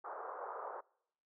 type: band-pass noise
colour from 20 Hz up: white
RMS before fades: -45 dBFS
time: 0.04-0.81 s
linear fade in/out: 10 ms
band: 410 to 1300 Hz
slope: 48 dB/octave
effects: noise-tail reverb RT60 0.8 s tail -26 dB re dry